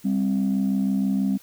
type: tone pair together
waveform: sine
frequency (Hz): 197.8 / 264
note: G3 / C4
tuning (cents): +16 / +16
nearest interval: perfect fourth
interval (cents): 500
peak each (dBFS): -20 / -23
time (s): 0.04-1.38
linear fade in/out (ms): 20
effects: tanh soft clip ceiling -15 dBFS + white hiss -52 dBFS RMS until 1.42 s